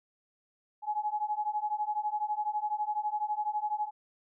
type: beating tone pair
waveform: sine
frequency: 837 / 849 Hz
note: G#5 / G#5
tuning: +13 / +38 cents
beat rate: 12 Hz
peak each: -33 / -32 dBFS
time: 0.82-3.91 s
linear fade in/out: 50 ms
effects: none